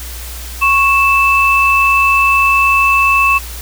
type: tone pair together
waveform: sine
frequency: 1101.7 / 2637 Hz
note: C#6 / E7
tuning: -11 / 0 cents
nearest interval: octave + minor third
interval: 1511 cents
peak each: -11 / -10 dBFS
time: 0.61-3.39 s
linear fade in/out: 20 ms
effects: added 60 Hz sine -26 dBFS peak until 3.61 s + white hiss -30 dBFS RMS until 3.61 s